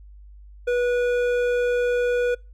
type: tone with hard clipping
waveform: sine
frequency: 487.9 Hz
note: B4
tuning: 21 cents flat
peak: -21 dBFS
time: 0.67-2.35 s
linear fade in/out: 10 ms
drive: 10 dB
effects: noise-tail reverb RT60 0.3 s tail -26 dB re dry + added 50 Hz sine -42 dBFS peak until 2.53 s